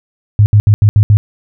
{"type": "tone bursts at uneven times", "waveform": "sine", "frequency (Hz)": 104.4, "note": "G#2", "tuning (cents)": 10, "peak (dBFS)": -3, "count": 6, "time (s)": [[0.39, 0.46], [0.53, 0.6], [0.67, 0.74], [0.82, 0.89], [0.96, 1.03], [1.1, 1.17]], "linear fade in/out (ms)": 0, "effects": []}